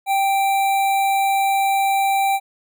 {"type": "tone with notch filter", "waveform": "square", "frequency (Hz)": 784, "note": "G5", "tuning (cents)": 0, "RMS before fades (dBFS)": -18, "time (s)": [0.06, 2.4], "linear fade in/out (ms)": 50, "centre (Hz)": 5500, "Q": 1.6, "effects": []}